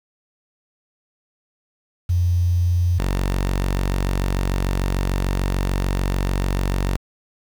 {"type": "tone pair in turn", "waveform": ["sine", "sawtooth"], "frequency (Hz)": [87.9, 46.78], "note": ["F2", "F#1"], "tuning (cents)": [12, 20], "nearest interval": "major seventh", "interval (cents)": 1092, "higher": "first", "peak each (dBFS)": -15, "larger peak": "neither", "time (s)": [[2.09, 2.99], [2.99, 6.97]], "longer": "second", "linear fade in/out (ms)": 10, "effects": ["7-bit"]}